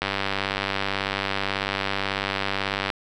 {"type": "click train", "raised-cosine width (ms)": 0.3, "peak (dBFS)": -8, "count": 284, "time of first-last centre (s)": [0.02, 2.902], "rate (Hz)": 98.2, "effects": []}